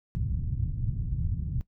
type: low-pass noise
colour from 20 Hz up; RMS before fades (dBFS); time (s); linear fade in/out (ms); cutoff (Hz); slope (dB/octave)
white; -30; 0.15-1.61; 0; 130; 24
effects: noise-tail reverb RT60 0.1 s tail -17 dB re dry